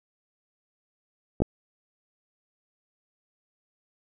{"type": "clicks", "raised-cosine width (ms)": 2, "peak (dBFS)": [-15, -8], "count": 2, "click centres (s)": [1.403, 1.42], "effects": []}